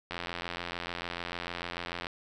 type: click train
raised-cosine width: 0.3 ms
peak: -19 dBFS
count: 171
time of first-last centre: 0.11-2.069 s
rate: 86.8 Hz
effects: none